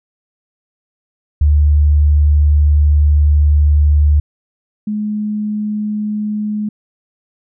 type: tone pair in turn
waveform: sine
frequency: 74 / 210.9 Hz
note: D2 / G#3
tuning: +14 / +27 cents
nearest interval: octave + tritone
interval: 1813 cents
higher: second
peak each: -7 / -16 dBFS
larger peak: first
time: 1.41-4.2 / 4.87-6.69 s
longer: first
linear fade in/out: 5 ms
effects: none